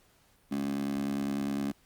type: tone with high-pass filter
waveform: 15% pulse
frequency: 69.9 Hz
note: C#2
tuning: 15 cents sharp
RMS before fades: -32 dBFS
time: 0.51-1.72 s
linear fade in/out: 10 ms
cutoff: 240 Hz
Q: 5.2
effects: pink hiss -65 dBFS RMS until 1.85 s + Opus 48 kbps